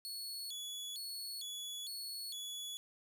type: tone with vibrato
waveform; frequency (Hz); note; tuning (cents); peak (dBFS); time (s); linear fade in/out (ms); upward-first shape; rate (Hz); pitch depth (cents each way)
sawtooth; 3860; B7; -40; -39; 0.05-2.77; 0; square; 1.1; 220
effects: none